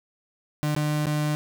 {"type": "tone with dropouts", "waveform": "35% pulse", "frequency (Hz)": 150.2, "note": "D3", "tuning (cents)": 39, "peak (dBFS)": -21, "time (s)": [0.63, 1.35], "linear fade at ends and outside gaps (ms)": 0, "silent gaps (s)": [[0.75, 0.764], [1.057, 1.068]], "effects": []}